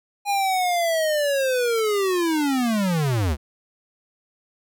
square linear sweep, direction down, 820 to 65.41 Hz, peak -20 dBFS, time 0.25-3.37 s, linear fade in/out 50 ms, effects none

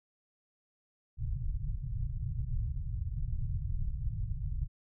pink low-pass noise, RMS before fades -34 dBFS, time 1.17-4.68 s, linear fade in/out 50 ms, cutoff 140 Hz, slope 48 dB/octave, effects none

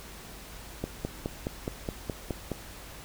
click train, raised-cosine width 2 ms, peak -17 dBFS, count 9, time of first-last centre 0.84-2.517 s, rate 4.77 Hz, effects added 50 Hz sine -48 dBFS peak until 3.04 s + pink hiss -46 dBFS RMS until 3.04 s

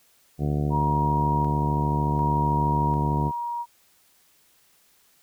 harmonic tone, 73.42 Hz, D2, in tune, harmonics 1 / 2 / 3 / 4 / 5 / 6 / 7 / 8 / 9 / 10, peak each -29 / -24 / -31 / -33 / -35 / -38 / -42 / -46 / -43 / -40 dBFS, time 0.38-3.32 s, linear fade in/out 50 ms
sine tone with tremolo, 949 Hz, A#5, 31 cents sharp, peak -23 dBFS, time 0.7-3.66 s, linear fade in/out 50 ms, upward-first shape square, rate 0.67 Hz, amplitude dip 35%
effects white hiss -61 dBFS RMS until 5.22 s

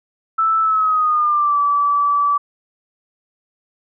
sine tone with pitch glide, 1318 to 1154 Hz, E6 to D6, -1 to -31 cents, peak -13 dBFS, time 0.38-2.38 s, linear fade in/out 10 ms, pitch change -230 cents, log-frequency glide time 0.61-1.59 s, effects none

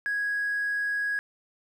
sine tone with hard clipping, 1658 Hz, G#6, 3 cents flat, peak -26 dBFS, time 0.06-1.19 s, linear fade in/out 0 ms, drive 1 dB, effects none

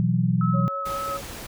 sine chord, B suspended fourth, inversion none, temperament equal with one note detuned, 122.97 / 164.81 / 185 Hz, B2 / E3 / F#3, -7 / 0 / 0 cents, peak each -23 dBFS, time 0-0.68 s, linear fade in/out 0 ms
sine tone with vibrato, 1288 Hz, E6, 41 cents flat, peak -27 dBFS, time 0.41-1.17 s, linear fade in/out 2 ms, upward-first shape square, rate 3.6 Hz, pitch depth 11 cents each way
sine tone with tremolo, 554.4 Hz, C#5, in tune, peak -31 dBFS, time 0.53-1.22 s, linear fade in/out 20 ms, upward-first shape sine, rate 5.4 Hz, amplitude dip 45%
pink noise, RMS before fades -37 dBFS, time 0.85-1.47 s, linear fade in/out 10 ms
effects none

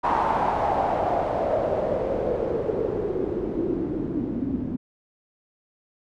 white noise with low-pass filter sweep, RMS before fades -25 dBFS, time 0.03-4.77 s, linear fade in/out 20 ms, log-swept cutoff 960 to 250 Hz, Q 4.4, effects none

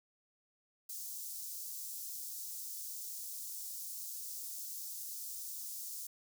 white high-pass noise, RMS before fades -44 dBFS, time 0.89-6.07 s, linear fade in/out 5 ms, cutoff 5300 Hz, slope 24 dB/octave, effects none

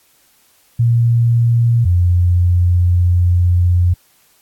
sine tone pair in turn, 117.6 / 88.43 Hz, A#2 / F2, +16 / +22 cents, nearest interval perfect fourth, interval 494 cents, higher first, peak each -9 / -9 dBFS, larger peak neither, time 0.79-1.85 / 1.85-3.94 s, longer second, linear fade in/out 10 ms, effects white hiss -54 dBFS RMS until 4.41 s + AAC 64 kbps

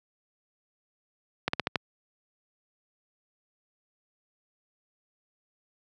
slowing click train, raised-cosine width 0.3 ms, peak -9 dBFS, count 5, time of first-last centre 1.48-1.758 s, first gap 54 ms, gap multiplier 1.17, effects high-pass 100 Hz 12 dB/octave

